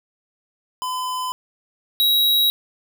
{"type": "tone pair in turn", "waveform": "square", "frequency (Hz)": [1013, 3850], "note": ["B5", "B7"], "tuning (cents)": [44, -45], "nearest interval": "octave + major seventh", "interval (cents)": 2311, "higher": "second", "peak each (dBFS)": [-24, -15], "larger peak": "second", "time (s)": [[0.82, 1.32], [2, 2.5]], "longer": "neither", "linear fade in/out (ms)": 0, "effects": []}